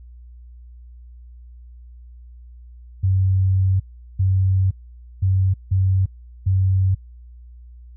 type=tone bursts at uneven times; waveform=sine; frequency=94.9 Hz; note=F#2; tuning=44 cents sharp; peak=-14 dBFS; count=5; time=3.03-3.8 / 4.19-4.71 / 5.22-5.54 / 5.71-6.06 / 6.46-6.95 s; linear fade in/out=10 ms; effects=added 60 Hz sine -39 dBFS peak until 7.96 s